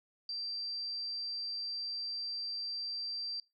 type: tone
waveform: sine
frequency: 4699 Hz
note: D8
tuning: in tune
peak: -36 dBFS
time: 0.29-3.4 s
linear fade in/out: 2 ms
effects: noise-tail reverb RT60 0.2 s tail -19 dB re dry